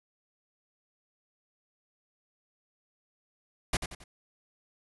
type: noise with echo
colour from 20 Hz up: pink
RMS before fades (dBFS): -27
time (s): 3.73-3.77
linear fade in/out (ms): 5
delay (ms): 90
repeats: 3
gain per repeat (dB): -8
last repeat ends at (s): 4.04
effects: resampled to 24000 Hz